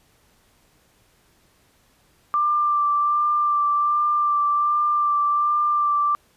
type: tone with vibrato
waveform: sine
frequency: 1182 Hz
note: D6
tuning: 11 cents sharp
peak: -17 dBFS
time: 2.34-6.15 s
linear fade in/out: 0 ms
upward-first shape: sine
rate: 1.3 Hz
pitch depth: 16 cents each way
effects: pink hiss -60 dBFS RMS until 6.36 s + resampled to 32000 Hz